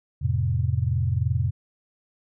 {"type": "chord", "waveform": "sine", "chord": "F major", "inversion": "none", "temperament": "equal", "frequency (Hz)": [87.31, 110, 130.81], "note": ["F2", "A2", "C3"], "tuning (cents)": [0, 0, 0], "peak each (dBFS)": -25, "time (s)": [0.21, 1.51], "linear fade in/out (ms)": 20, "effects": []}